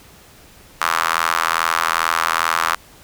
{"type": "tone with high-pass filter", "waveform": "sawtooth", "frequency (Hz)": 82.41, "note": "E2", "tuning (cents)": 0, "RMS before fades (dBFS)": -19, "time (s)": [0.81, 2.75], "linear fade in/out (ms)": 5, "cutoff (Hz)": 1200, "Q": 3.3, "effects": ["pink hiss -46 dBFS RMS until 3.03 s"]}